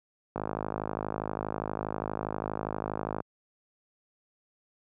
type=click train; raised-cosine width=1 ms; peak=-17 dBFS; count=150; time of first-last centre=0.36-3.204 s; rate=52.4 Hz; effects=high-pass 80 Hz 12 dB/octave